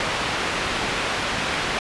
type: low-pass noise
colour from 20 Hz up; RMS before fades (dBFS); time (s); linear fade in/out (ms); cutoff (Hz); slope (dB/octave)
white; -25; 0-1.79; 2; 2600; 12
effects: resampled to 24000 Hz